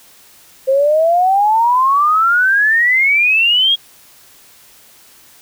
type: exponential sweep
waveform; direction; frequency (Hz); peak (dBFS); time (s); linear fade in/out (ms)
sine; up; 523.3 to 3322; -9; 0.67-3.76; 20
effects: white hiss -45 dBFS RMS until 5.41 s